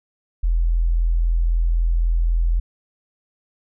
sine tone, 41.92 Hz, E1, 30 cents sharp, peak -15 dBFS, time 0.43-2.6 s, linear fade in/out 10 ms, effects none

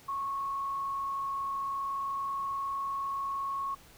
sine tone with frequency modulation, 1100 Hz, C#6, 14 cents flat, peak -31 dBFS, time 0.08-3.75 s, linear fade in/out 10 ms, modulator 39.6 Hz, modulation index 0.43, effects pink hiss -56 dBFS RMS until 3.97 s

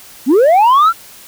sine linear sweep, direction up, 225.1 to 1396.9 Hz, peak -3 dBFS, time 0.26-0.93 s, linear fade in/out 50 ms, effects tanh soft clip ceiling -5 dBFS + white hiss -38 dBFS RMS until 1.27 s

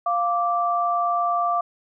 sine tone pair together, 698.5 / 1170.3 Hz, F5 / D6, 0 / -6 cents, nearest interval major sixth, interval 894 cents, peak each -22 dBFS, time 0.06-1.61 s, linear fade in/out 5 ms, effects none

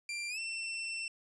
sawtooth tone with pitch glide, 2370 to 2691 Hz, D7 to E7, +15 to +35 cents, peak -33 dBFS, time 0.09-1.08 s, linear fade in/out 2 ms, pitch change +220 cents, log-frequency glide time 0.29-0.39 s, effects resampled to 22050 Hz

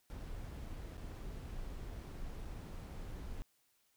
brown noise with dropouts, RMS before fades -45 dBFS, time 0.1-3.42 s, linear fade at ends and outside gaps 0 ms, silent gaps 0.971-0.978 / 2.45-2.455 s, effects white hiss -75 dBFS RMS until 3.96 s

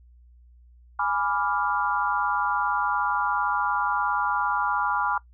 sine chord, G# diminished seventh, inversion none, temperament equal, 830.6 / 987.8 / 1174.7 / 1396.9 Hz, G#5 / B5 / D6 / F6, 0 / 0 / 0 / 0 cents, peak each -28 dBFS, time 0.99-5.18 s, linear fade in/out 5 ms, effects noise-tail reverb RT60 0.1 s tail -19 dB re dry + added 60 Hz sine -50 dBFS peak until 5.33 s

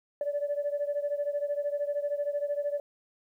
sine beating tone pair, 575 / 588 Hz, D5 / D5, -37 / +2 cents, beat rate 13 Hz, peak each -29 / -32 dBFS, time 0.21-2.8 s, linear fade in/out 2 ms, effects tanh soft clip ceiling -22 dBFS + 11-bit

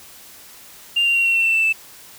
sine tone with pitch steps, 2794 / 2771 / 2749 / 2727 / 2705 / 2683 / 2662 / 2640 Hz, F7 / F7 / F7 / F7 / E7 / E7 / E7 / E7, 0 / -14 / -28 / -42 / +44 / +30 / +16 / +2 cents, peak -13 dBFS, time 0.96-1.728 s, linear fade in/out 10 ms, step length 96 ms, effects tanh soft clip ceiling -11 dBFS + white hiss -43 dBFS RMS until 2.18 s

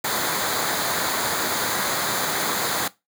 pink noise with comb filter, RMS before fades -24 dBFS, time 0.04-2.88 s, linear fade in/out 5 ms, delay 0.36 ms, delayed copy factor -0.6, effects noise-tail reverb RT60 0.2 s tail -18 dB re dry + high-pass 150 Hz 12 dB/octave

